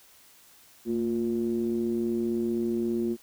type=ring-modulated tone; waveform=triangle; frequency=61.74 Hz; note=B1; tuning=in tune; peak=-20 dBFS; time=0.85-3.17 s; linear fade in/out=50 ms; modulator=291 Hz; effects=white hiss -56 dBFS RMS until 3.22 s